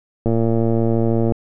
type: click train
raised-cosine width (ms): 2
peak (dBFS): -6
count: 122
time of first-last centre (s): 0.26-1.321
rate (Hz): 114
effects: none